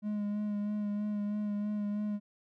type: tone with vibrato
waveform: triangle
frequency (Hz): 207.7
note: G#3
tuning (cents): 0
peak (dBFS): -29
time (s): 0.02-2.2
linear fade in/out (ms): 50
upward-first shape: sine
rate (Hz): 3.1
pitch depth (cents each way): 22
effects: none